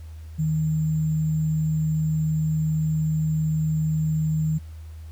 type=tone with sample-and-hold; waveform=sine; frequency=156.4 Hz; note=D#3; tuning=9 cents sharp; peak=-20 dBFS; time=0.38-4.59 s; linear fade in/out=20 ms; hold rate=7350 Hz; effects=added 79 Hz sine -36 dBFS peak until 5.11 s + pink hiss -57 dBFS RMS until 5.11 s